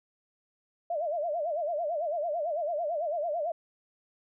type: tone with vibrato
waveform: sine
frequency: 639 Hz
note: D#5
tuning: 46 cents sharp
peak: -28 dBFS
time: 0.9-3.52 s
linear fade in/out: 5 ms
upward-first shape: sine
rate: 9 Hz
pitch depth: 170 cents each way
effects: none